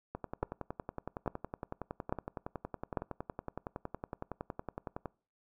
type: two click trains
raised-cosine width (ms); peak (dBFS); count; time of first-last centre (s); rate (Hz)
1; -17 / -24; 4 / 54; 0.43-2.972 / 0.15-5.057; 1.18 / 10.8
effects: noise-tail reverb RT60 0.4 s tail -24 dB re dry